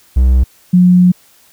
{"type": "tone pair in turn", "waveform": ["triangle", "sine"], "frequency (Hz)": [63.6, 179.89], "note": ["C2", "F#3"], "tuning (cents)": [-48, -48], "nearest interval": "octave + tritone", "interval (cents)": 1800, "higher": "second", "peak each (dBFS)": -4, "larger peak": "neither", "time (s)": [[0.16, 0.44], [0.73, 1.12]], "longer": "second", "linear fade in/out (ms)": 10, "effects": ["white hiss -48 dBFS RMS until 1.52 s"]}